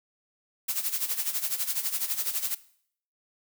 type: noise with tremolo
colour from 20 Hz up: blue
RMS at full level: -27 dBFS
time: 0.68-2.55 s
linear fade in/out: 10 ms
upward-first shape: sine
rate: 12 Hz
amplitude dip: 75%
effects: noise-tail reverb RT60 0.6 s tail -18 dB re dry